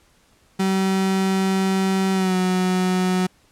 35% pulse tone with pitch glide, 191.1 to 184.06 Hz, G3 to F#3, -44 to -9 cents, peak -16 dBFS, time 0.59-3.27 s, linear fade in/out 10 ms, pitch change -65 cents, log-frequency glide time 2.13-2.36 s, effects pink hiss -58 dBFS RMS until 3.51 s + low-pass 11000 Hz 12 dB/octave

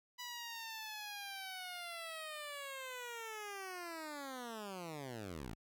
10% pulse linear sweep, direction down, 987.8 to 47.17 Hz, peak -36 dBFS, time 0.18-5.55 s, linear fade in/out 20 ms, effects none

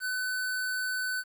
square tone, 1507 Hz, F#6, 31 cents sharp, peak -30 dBFS, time 0-1.24 s, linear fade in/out 50 ms, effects 10-bit

